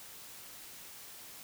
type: silence
effects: white hiss -50 dBFS RMS until 1.43 s